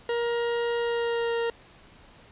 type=tone with pitch glide; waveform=40% pulse; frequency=471.5 to 465.3 Hz; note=A#4 to A#4; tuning=+20 to -3 cents; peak=-24 dBFS; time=0.09-1.5 s; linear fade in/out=2 ms; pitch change=-23 cents; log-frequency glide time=0.78-1.36 s; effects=pink hiss -53 dBFS RMS until 2.31 s + resampled to 8000 Hz